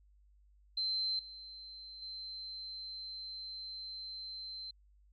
sine tone with level steps, 4100 Hz, C8, 36 cents flat, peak -32 / -47 / -42 dBFS, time 0.77-4.71 s, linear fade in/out 5 ms, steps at 1.19 / 2.02 s, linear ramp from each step 2 ms, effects added 50 Hz sine -62 dBFS peak until 5.12 s

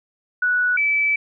sine tone pair in turn, 1474 / 2307 Hz, F#6 / D7, -7 / -31 cents, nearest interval minor sixth, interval 776 cents, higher second, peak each -16 dBFS, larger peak neither, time 0.42-0.77 / 0.77-1.16 s, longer second, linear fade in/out 5 ms, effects none

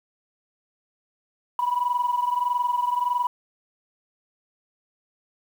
sine tone pair together, 973 / 994.6 Hz, B5 / B5, -26 / +12 cents, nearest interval unison, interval 38 cents, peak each -22 / -25 dBFS, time 1.59-3.27 s, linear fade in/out 2 ms, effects tanh soft clip ceiling -15 dBFS + 8-bit

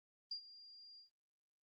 sine tone with ADSR envelope, 4792 Hz, D8, 34 cents sharp, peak -39 dBFS, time 0.31-1.1 s, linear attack 5 ms, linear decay 88 ms, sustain -17 dB, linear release 120 ms, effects Opus 24 kbps

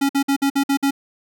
square tone bursts, 277.2 Hz, C#4, in tune, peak -16 dBFS, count 7, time 0.01-0.909 s, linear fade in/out 10 ms, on 83 ms, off 53 ms, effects none

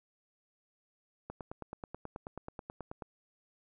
click train, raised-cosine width 1 ms, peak -27 dBFS, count 17, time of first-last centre 1.3-3.022 s, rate 9.29 Hz, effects none

